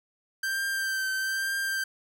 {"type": "tone with vibrato", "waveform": "45% pulse", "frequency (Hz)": 1568, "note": "G6", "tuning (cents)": 0, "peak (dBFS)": -27, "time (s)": [0.43, 1.84], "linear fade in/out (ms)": 5, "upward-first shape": "triangle", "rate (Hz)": 1.1, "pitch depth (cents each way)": 29, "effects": []}